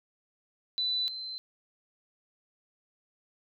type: tone pair in turn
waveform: sine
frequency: 3988 / 4081 Hz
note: B7 / C8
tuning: +16 / -44 cents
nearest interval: unison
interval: 40 cents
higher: second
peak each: -27 / -36 dBFS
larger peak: first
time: 0.78-1.08 / 1.08-1.38 s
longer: neither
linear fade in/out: 0 ms
effects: none